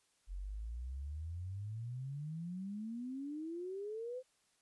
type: exponential sweep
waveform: sine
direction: up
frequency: 43.65 to 521 Hz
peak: -40 dBFS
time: 0.27-4.23 s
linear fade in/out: 50 ms
effects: white hiss -75 dBFS RMS until 4.61 s + resampled to 24000 Hz